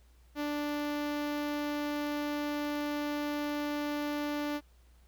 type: tone with notch filter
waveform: sawtooth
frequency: 293.7 Hz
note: D4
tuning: in tune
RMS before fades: -34 dBFS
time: 0.35-4.61 s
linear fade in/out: 50 ms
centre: 8500 Hz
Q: 0.8
effects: added 60 Hz sine -58 dBFS peak until 5.07 s + pink hiss -69 dBFS RMS until 5.07 s